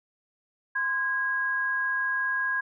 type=tone pair together; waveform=sine; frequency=1033.8 / 1641 Hz; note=C6 / G#6; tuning=-21 / -21 cents; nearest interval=minor sixth; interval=800 cents; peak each=-33 / -25 dBFS; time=0.75-2.61 s; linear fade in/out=10 ms; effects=none